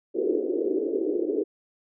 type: band-pass noise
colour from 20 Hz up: pink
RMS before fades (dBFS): -26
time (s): 0.14-1.44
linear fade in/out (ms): 20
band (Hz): 320 to 450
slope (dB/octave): 48
effects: none